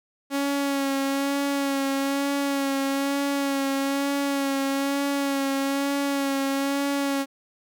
sawtooth tone with vibrato, 277.2 Hz, C#4, in tune, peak -19 dBFS, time 0.3-7.26 s, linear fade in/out 50 ms, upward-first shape sine, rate 1.1 Hz, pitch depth 25 cents each way, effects none

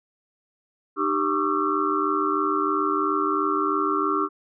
sine tone cluster, 305 / 391.6 / 1113 / 1196 / 1340 Hz, D#4 / G4 / C#6 / D6 / E6, -34 / -2 / +7 / +31 / +28 cents, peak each -27 dBFS, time 0.96-4.29 s, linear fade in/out 50 ms, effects none

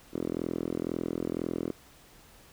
5% pulse tone with band-pass filter, 42 Hz, E1, 33 cents sharp, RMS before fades -33 dBFS, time 0.13-1.72 s, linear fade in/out 10 ms, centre 320 Hz, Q 1.7, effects pink hiss -56 dBFS RMS until 2.52 s

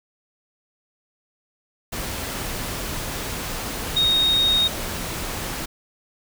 sine tone in noise, 3729 Hz, A#7, in tune, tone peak -16 dBFS, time 3.96-4.68 s, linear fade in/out 10 ms, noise pink, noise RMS -29 dBFS, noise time 1.92-5.66 s, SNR +10 dB, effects none

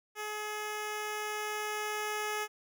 10% pulse tone with level ramp, 423.4 Hz, G#4, 33 cents sharp, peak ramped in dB -28 to -24 dBFS, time 0.15-2.48 s, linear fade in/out 50 ms, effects none

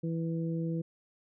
harmonic tone, 164.81 Hz, E3, in tune, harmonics 1 / 2 / 3, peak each -31 / -37 / -41 dBFS, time 0.03-0.82 s, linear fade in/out 10 ms, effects none

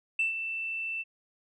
sine tone with ADSR envelope, 2666 Hz, E7, 19 cents sharp, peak -22 dBFS, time 0.19-1.04 s, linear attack 5 ms, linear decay 130 ms, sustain -9 dB, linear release 32 ms, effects tanh soft clip ceiling -20 dBFS

